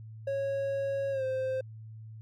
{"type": "tone with pitch glide", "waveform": "triangle", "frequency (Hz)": [550, 522.1], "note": ["C#5", "C5"], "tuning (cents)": [-14, -4], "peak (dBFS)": -27, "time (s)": [0.27, 1.61], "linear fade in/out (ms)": 5, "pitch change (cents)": -90, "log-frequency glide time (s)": [1.11, 1.24], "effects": ["added 110 Hz sine -43 dBFS peak until 2.21 s"]}